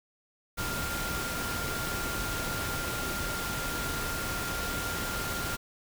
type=tone in noise; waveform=sine; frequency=1396.9 Hz; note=F6; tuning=in tune; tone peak=-36 dBFS; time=0.57-5.57 s; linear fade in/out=20 ms; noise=pink; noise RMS=-34 dBFS; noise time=0.57-5.57 s; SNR=-5 dB; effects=none